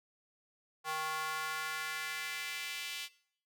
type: tone with high-pass filter sweep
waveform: square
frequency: 156.7 Hz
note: D#3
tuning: 13 cents sharp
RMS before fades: -39 dBFS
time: 0.84-3.09 s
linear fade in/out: 50 ms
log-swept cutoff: 940 to 2900 Hz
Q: 1.9
effects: noise-tail reverb RT60 0.6 s tail -20 dB re dry